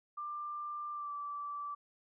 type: tone with pitch glide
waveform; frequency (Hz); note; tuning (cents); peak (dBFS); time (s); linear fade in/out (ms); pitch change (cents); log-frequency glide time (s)
sine; 1188 to 1161.5; D6 to D6; +20 to -20; -38; 0.17-1.75; 10; -40; 0.92-1.12
effects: none